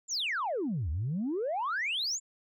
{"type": "exponential two-way sweep", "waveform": "sine", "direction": "down then up", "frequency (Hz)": [7500, 71.6, 7500], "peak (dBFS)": -28, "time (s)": [0.08, 2.2], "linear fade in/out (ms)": 50, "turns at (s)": 0.9, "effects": ["tanh soft clip ceiling -26 dBFS"]}